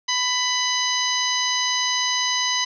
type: harmonic tone with a mistuned harmonic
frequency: 995 Hz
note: B5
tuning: 13 cents sharp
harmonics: 1 / 2 / 3 / 4 / 5 / 6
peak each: -27 / -27 / -27 / -27 / -27 / -27 dBFS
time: 0.08-2.65 s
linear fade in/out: 10 ms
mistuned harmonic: 6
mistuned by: +61 cents
effects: none